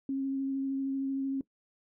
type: tone with vibrato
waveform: sine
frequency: 270.7 Hz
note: C#4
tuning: 41 cents flat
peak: -29 dBFS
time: 0.09-1.41 s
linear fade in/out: 2 ms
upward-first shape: sine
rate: 13 Hz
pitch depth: 12 cents each way
effects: noise-tail reverb RT60 0.1 s tail -19 dB re dry